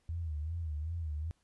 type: tone with vibrato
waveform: sine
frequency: 79.6 Hz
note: D#2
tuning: 40 cents sharp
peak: -34 dBFS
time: 0.09-1.31 s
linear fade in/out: 0 ms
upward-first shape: sine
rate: 2.6 Hz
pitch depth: 120 cents each way
effects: pink hiss -75 dBFS RMS until 1.43 s + resampled to 24000 Hz